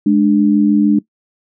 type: tone pair together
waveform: sine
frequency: 209.2 / 295.8 Hz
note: G#3 / D4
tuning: +13 / +13 cents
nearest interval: tritone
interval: 600 cents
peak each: -11 dBFS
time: 0.06-0.99 s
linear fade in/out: 5 ms
effects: noise-tail reverb RT60 0.1 s tail -19 dB re dry